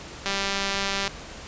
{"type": "click train", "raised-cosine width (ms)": 0.2, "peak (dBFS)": -9, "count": 162, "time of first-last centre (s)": [0.26, 1.077], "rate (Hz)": 197, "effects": ["pink hiss -40 dBFS RMS until 1.47 s", "resampled to 16000 Hz"]}